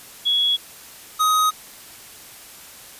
sine / square tone pair in turn, 3355 / 1256.7 Hz, G#7 / D#6, +17 / +17 cents, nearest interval octave + perfect fourth, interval 1700 cents, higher first, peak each -16 dBFS, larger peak neither, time 0.25-0.57 / 1.19-1.51 s, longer neither, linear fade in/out 20 ms, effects white hiss -42 dBFS RMS until 2.99 s + resampled to 32000 Hz

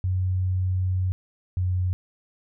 sine tone pair in turn, 92.5 / 91.28 Hz, F#2 / F#2, 0 / -23 cents, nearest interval unison, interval 23 cents, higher first, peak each -21 dBFS, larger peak neither, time 0.04-1.12 / 1.57-1.93 s, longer first, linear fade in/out 0 ms, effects none

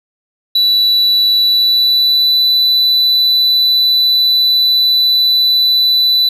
triangle tone with pitch glide, 3951 to 3983 Hz, B7 to B7, 0 to +14 cents, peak -7 dBFS, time 0.55-6.29 s, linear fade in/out 5 ms, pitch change +14 cents, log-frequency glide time 1.42-2.4 s, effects none

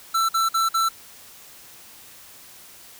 square tone bursts, 1335 Hz, E6, 22 cents sharp, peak -19 dBFS, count 4, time 0.14-0.89 s, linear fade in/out 10 ms, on 150 ms, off 50 ms, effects white hiss -46 dBFS RMS until 2.99 s

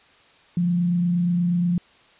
sine tone with frequency modulation, 174.9 Hz, F3, 3 cents sharp, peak -18 dBFS, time 0.57-1.78 s, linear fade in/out 2 ms, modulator 28.4 Hz, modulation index 0.23, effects white hiss -54 dBFS RMS until 2.19 s + resampled to 8000 Hz

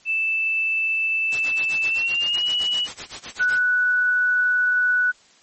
sine tone with pitch glide, 2642 to 2931 Hz, E7 to F#7, +3 to -17 cents, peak -19 dBFS, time 0.05-2.88 s, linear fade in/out 50 ms, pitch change +180 cents, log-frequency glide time 1.87-2.47 s
white noise with tremolo, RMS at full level -30 dBFS, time 1.32-3.6 s, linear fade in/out 2 ms, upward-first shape sine, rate 7.8 Hz, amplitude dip 95%
sine tone, 1480 Hz, F#6, in tune, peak -16 dBFS, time 3.39-5.12 s, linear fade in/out 20 ms
effects white hiss -54 dBFS RMS until 5.42 s + MP3 32 kbps

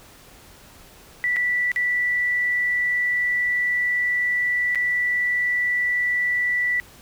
sine tone with dropouts, 1964 Hz, B6, 10 cents flat, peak -19 dBFS, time 1.24-6.8 s, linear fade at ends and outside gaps 0 ms, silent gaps 1.362-1.367 / 1.717-1.761 / 4.748-4.756 s, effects pink hiss -48 dBFS RMS until 7.01 s

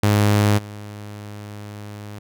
sawtooth tone with level steps, 103.83 Hz, G#2, in tune, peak -10 / -29 dBFS, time 0.03-2.19 s, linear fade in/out 5 ms, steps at 0.57 s, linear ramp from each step 20 ms, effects none

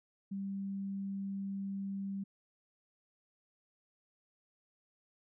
sine tone, 196.3 Hz, G3, 3 cents sharp, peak -36 dBFS, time 0.31-2.24 s, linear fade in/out 10 ms, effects none

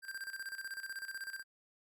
square tone with tremolo, 1580 Hz, G6, 13 cents sharp, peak -40 dBFS, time 0.02-1.44 s, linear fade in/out 50 ms, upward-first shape square, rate 16 Hz, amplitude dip 70%, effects none

